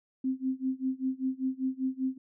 sine tone with tremolo, 261.6 Hz, C4, in tune, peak -25 dBFS, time 0.24-2.18 s, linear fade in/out 5 ms, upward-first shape sine, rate 5.1 Hz, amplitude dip 95%, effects none

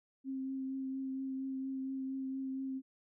sine tone with vibrato, 265.9 Hz, C4, 28 cents sharp, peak -36 dBFS, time 0.24-2.82 s, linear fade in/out 50 ms, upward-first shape triangle, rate 4.3 Hz, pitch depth 16 cents each way, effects none

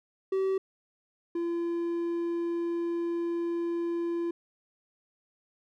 triangle tone pair in turn, 383.2 / 340.6 Hz, G4 / F4, -39 / -43 cents, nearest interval major second, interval 204 cents, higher first, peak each -23 / -26 dBFS, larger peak first, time 0.32-0.58 / 1.35-4.31 s, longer second, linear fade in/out 5 ms, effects none

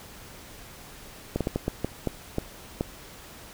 slowing click train, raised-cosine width 2 ms, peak -12 dBFS, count 9, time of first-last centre 1.36-2.809 s, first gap 47 ms, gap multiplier 1.37, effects pink hiss -46 dBFS RMS until 3.53 s

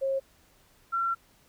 sine tone pair in turn, 540 / 1360.7 Hz, C#5 / F6, -45 / -45 cents, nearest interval octave + major third, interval 1600 cents, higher second, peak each -25 dBFS, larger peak neither, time 0.01-0.2 / 0.92-1.15 s, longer second, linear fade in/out 20 ms, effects pink hiss -62 dBFS RMS until 1.48 s

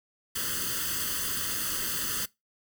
white noise with comb filter, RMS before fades -31 dBFS, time 0.35-2.26 s, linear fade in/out 10 ms, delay 0.64 ms, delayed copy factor +0.95, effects noise-tail reverb RT60 0.2 s tail -22 dB re dry

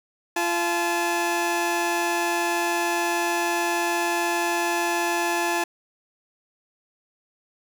20% pulse tone pair together, 344.1 / 861.6 Hz, F4 / A5, -26 / -37 cents, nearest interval octave + major third, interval 1589 cents, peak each -20 / -20 dBFS, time 0.36-5.64 s, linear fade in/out 5 ms, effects none

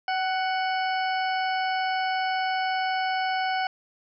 harmonic tone with a mistuned harmonic, 743 Hz, F#5, 7 cents sharp, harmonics 1 / 2 / 3 / 4 / 6 / 7, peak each -25 / -31 / -35 / -37 / -41 / -42 dBFS, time 0.08-3.67 s, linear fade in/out 2 ms, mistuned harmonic 1, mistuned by +26 cents, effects none

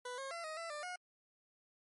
20% pulse tone with pitch steps, 495.6 / 540 / 678 / 627 / 668 / 595 / 722 Hz, B4 / C#5 / E5 / D#5 / E5 / D5 / F#5, +6 / -45 / +49 / +13 / +23 / +22 / -43 cents, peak -37 dBFS, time 0.05-0.96 s, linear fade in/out 5 ms, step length 130 ms, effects MP3 48 kbps

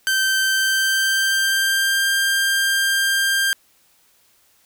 sawtooth tone with pitch glide, 1554 to 1591.2 Hz, G6 to G6, -16 to +25 cents, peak -13 dBFS, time 0.07-3.53 s, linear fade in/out 0 ms, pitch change +41 cents, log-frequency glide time 0.51-2.07 s, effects white hiss -58 dBFS RMS until 4.65 s

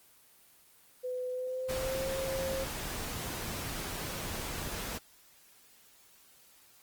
sine tone with pitch glide, 503 to 532.9 Hz, B4 to C5, +32 to +32 cents, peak -33 dBFS, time 1.03-2.65 s, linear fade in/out 20 ms, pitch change +100 cents, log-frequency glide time 1.3-2.08 s
pink noise, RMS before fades -38 dBFS, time 1.68-4.99 s, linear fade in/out 20 ms
effects white hiss -61 dBFS RMS until 6.82 s + Opus 24 kbps

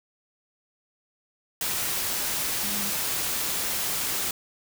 sine tone in noise, 203 Hz, G#3, 39 cents flat, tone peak -36 dBFS, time 2.63-2.9 s, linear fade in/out 2 ms, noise white, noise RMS -28 dBFS, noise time 1.61-4.31 s, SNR -11 dB, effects none

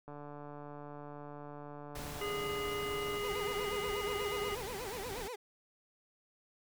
click train, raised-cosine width 1 ms, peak -34 dBFS, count 452, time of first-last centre 0.08-3.169 s, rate 146 Hz
pink noise, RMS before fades -45 dBFS, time 1.95-5.28 s, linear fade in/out 5 ms
harmonic tone, 411.2 Hz, G#4, 17 cents flat, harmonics 1 / 3 / 5 / 7, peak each -37 / -42 / -44 / -45 dBFS, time 2.21-4.55 s, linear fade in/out 5 ms
30% pulse tone with vibrato, 440 Hz, A4, in tune, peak -38 dBFS, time 3.23-5.36 s, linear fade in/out 10 ms, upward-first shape sine, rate 8.3 Hz, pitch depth 250 cents each way
effects none

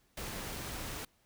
pink noise, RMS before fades -41 dBFS, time 0.17-1.05 s, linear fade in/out 5 ms, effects pink hiss -71 dBFS RMS until 1.25 s

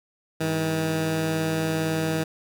15% pulse tone pair together, 100.79 / 160 Hz, G2 / D#3, +49 / +49 cents, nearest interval minor sixth, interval 800 cents, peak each -29 / -17 dBFS, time 0.4-2.24 s, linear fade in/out 10 ms, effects none

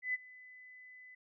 sine tone with ADSR envelope, 2007 Hz, B6, 27 cents sharp, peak -30 dBFS, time 0.02-1.15 s, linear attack 120 ms, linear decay 26 ms, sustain -22 dB, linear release 7 ms, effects none

